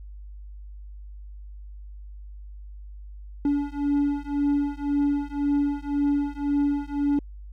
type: beating tone pair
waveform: triangle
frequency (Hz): 285.6 / 287.5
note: D4 / D4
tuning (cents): -48 / -37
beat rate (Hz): 1.9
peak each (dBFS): -23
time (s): 3.45-7.19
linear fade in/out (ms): 2
effects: added 50 Hz sine -38 dBFS peak until 7.52 s